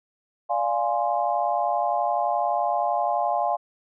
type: chord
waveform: sine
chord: D half-diminished seventh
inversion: none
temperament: equal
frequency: 587.3 / 698.5 / 830.6 / 1046.5 Hz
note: D5 / F5 / Ab5 / C6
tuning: 0 / 0 / 0 / 0 cents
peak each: -29 / -24 / -26 / -30 dBFS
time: 0.49-3.57 s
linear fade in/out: 20 ms
effects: none